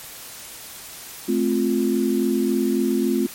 sine chord, F major, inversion first, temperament just, 218.3 / 261.9 / 349.2 Hz, A3 / C4 / F4, -13 / +2 / 0 cents, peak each -22 dBFS, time 1.28-3.27 s, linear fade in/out 10 ms, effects white hiss -38 dBFS RMS until 3.34 s + MP3 64 kbps

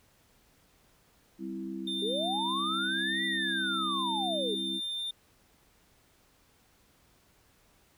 sine chord, C major, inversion second, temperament equal, 196 / 261.6 / 329.6 Hz, G3 / C4 / E4, 0 / 0 / 0 cents, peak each -39 / -41 / -38 dBFS, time 1.38-4.81 s, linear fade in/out 50 ms
triangle tone, 3598 Hz, A7, 38 cents sharp, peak -31 dBFS, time 1.87-5.11 s, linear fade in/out 5 ms
sine linear two-way sweep, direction up then down, 383 to 1975.5 to 383 Hz, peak -31 dBFS, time 2.02-4.55 s, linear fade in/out 5 ms, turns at 3.25 s
effects pink hiss -65 dBFS RMS until 7.97 s

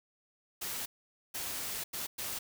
white noise bursts at uneven times, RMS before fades -38 dBFS, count 4, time 0.61-0.86 / 1.34-1.84 / 1.93-2.07 / 2.18-2.39 s, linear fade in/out 10 ms, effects none

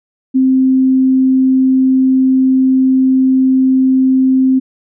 sine tone, 261.6 Hz, C4, in tune, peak -7 dBFS, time 0.34-4.6 s, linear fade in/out 20 ms, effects none

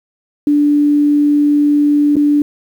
sine tone with dropouts, 292.5 Hz, D4, 7 cents flat, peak -8 dBFS, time 0.47-2.42 s, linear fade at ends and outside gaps 2 ms, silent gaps 2.157-2.166 s, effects 7-bit

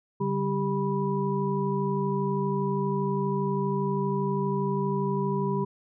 sine tone cluster, 141.6 / 194.1 / 396.7 / 979 Hz, C#3 / G3 / G4 / B5, +37 / -17 / +21 / -15 cents, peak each -30 / -29 / -29 / -32 dBFS, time 0.2-5.65 s, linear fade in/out 10 ms, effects none

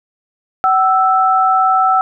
sine tone pair together, 758 / 1320.4 Hz, F#5 / E6, +42 / +2 cents, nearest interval minor seventh, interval 960 cents, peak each -12 dBFS, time 0.64-2.01 s, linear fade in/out 0 ms, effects none

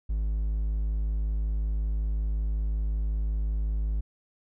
triangle tone, 52.7 Hz, G#1, 26 cents sharp, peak -23 dBFS, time 0.09-4.01 s, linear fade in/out 10 ms, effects none

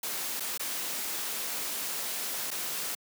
white noise with dropouts, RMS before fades -34 dBFS, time 0.03-2.95 s, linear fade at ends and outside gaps 5 ms, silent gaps 0.399-0.404 / 0.577-0.595 / 2.506-2.513 s, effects high-pass 200 Hz 12 dB/octave

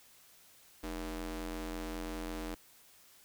sawtooth ring-modulated tone, 174.61 Hz, F3, in tune, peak -31 dBFS, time 0.83-2.55 s, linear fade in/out 10 ms, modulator 130 Hz, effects white hiss -61 dBFS RMS until 3.24 s

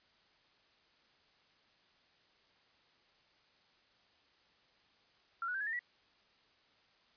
sine tone with pitch steps, 1370 / 1468.3 / 1573.7 / 1686.7 / 1807.7 / 1937.5 Hz, F6 / F#6 / G6 / G#6 / A6 / B6, -34 / -14 / +6 / +26 / +46 / -34 cents, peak -35 dBFS, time 5.42-5.792 s, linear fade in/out 2 ms, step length 62 ms, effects white hiss -69 dBFS RMS until 7.16 s + resampled to 11025 Hz

